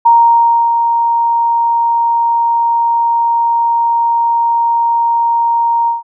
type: tone with ADSR envelope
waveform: sine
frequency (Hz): 932.3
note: A#5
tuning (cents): 0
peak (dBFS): -3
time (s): 0.05-6.03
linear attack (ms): 12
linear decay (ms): 650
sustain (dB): -6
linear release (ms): 150
effects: none